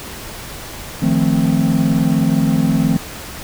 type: chord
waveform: triangle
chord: F dominant seventh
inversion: third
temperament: equal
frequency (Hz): 155.56 / 174.61 / 220 / 261.6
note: Eb3 / F3 / A3 / C4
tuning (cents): 0 / 0 / 0 / 0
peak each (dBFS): -16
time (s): 1.02-2.97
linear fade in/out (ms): 5
effects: pink hiss -31 dBFS RMS until 3.43 s